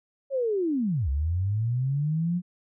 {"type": "linear two-way sweep", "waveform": "sine", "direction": "down then up", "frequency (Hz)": [559, 65.3, 181.5], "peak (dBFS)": -23, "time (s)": [0.3, 2.42], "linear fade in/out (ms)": 50, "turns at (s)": 1.09, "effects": []}